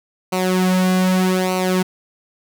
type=tone with flanger; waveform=sawtooth; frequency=184.9 Hz; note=F#3; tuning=1 cent flat; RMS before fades=-17 dBFS; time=0.32-1.83 s; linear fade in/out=10 ms; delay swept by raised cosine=0.58 to 3.18 ms; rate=0.82 Hz; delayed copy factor=-0.75; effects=none